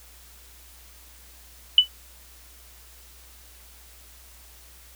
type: tone with exponential decay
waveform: sine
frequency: 2985 Hz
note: F#7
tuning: 15 cents sharp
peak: -6 dBFS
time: 1.78-1.88 s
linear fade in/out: 2 ms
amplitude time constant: 20 ms
effects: added 60 Hz sine -51 dBFS peak until 4.95 s + white hiss -51 dBFS RMS until 4.95 s